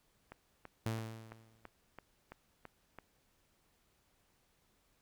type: click train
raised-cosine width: 0.5 ms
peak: -33 dBFS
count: 9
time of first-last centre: 0.32-2.987 s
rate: 3 Hz
type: tone with exponential decay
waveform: sawtooth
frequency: 111.9 Hz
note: A2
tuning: 30 cents sharp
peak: -29 dBFS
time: 0.86-1.69 s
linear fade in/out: 0 ms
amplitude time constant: 180 ms
effects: pink hiss -74 dBFS RMS until 5.01 s